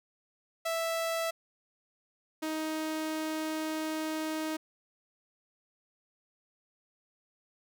sawtooth tone pair in turn, 659.3 / 313.6 Hz, E5 / D#4, 0 / +14 cents, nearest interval octave + minor second, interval 1286 cents, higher first, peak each -26 / -28 dBFS, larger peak first, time 0.65-1.31 / 2.42-4.57 s, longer second, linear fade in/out 10 ms, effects none

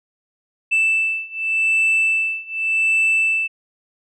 sine beating tone pair, 2646 / 2646.86 Hz, E7 / E7, +6 / +6 cents, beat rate 0.86 Hz, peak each -18 / -17 dBFS, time 0.71-3.48 s, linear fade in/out 20 ms, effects tanh soft clip ceiling -12 dBFS

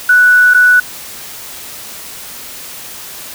sine tone with dropouts, 1480 Hz, F#6, in tune, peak -4 dBFS, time 0.09-0.8 s, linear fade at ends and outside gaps 5 ms, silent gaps 0.538-0.545 s, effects white hiss -29 dBFS RMS until 3.34 s

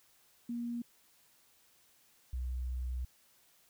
sine tone pair in turn, 237.3 / 62.67 Hz, A#3 / B1, +31 / +26 cents, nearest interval octave + major seventh, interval 2305 cents, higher first, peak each -35 / -34 dBFS, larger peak second, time 0.49-0.82 / 2.33-3.05 s, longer second, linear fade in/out 5 ms, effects white hiss -67 dBFS RMS until 3.69 s

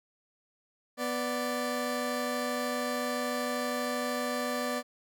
20% pulse tone pair together, 246.9 / 586.9 Hz, B3 / D5, 0 / -1 cents, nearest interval octave + minor third, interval 1499 cents, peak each -28 dBFS, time 0.97-4.83 s, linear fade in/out 50 ms, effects none

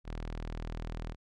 sawtooth tone, 40.21 Hz, E1, 42 cents flat, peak -33 dBFS, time 0.04-1.16 s, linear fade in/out 50 ms, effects low-pass 5000 Hz 12 dB/octave

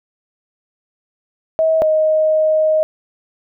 sine tone pair in turn, 641 / 624.6 Hz, E5 / D#5, -49 / +7 cents, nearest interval unison, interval 44 cents, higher first, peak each -11 dBFS, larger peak neither, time 1.59-1.82 / 1.82-2.83 s, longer second, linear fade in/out 0 ms, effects none

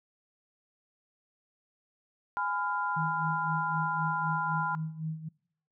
sine chord, F diminished, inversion first, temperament equal with one note detuned, 830.6 / 1005.6 / 1396.9 Hz, Ab5 / Cb6 / F6, 0 / +31 / 0 cents, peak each -35 / -31 / -33 dBFS, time 2.37-4.75 s, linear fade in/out 0 ms
sine tone with tremolo, 158.4 Hz, D#3, 31 cents sharp, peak -30 dBFS, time 2.96-5.29 s, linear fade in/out 10 ms, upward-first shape sine, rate 3.9 Hz, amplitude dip 75%
effects noise-tail reverb RT60 0.7 s tail -26 dB re dry

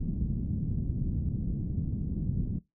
white low-pass noise, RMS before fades -31 dBFS, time 0-2.59 s, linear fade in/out 10 ms, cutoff 200 Hz, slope 24 dB/octave, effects noise-tail reverb RT60 0.2 s tail -20 dB re dry

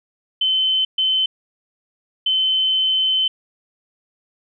sine tone bursts at uneven times, 3063 Hz, G7, 41 cents flat, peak -15 dBFS, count 3, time 0.41-0.85 / 0.98-1.26 / 2.26-3.28 s, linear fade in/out 5 ms, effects none

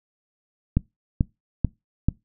click train, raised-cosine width 5 ms, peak -6 dBFS, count 4, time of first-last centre 0.77-2.086 s, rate 2.28 Hz, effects noise-tail reverb RT60 0.2 s tail -23 dB re dry

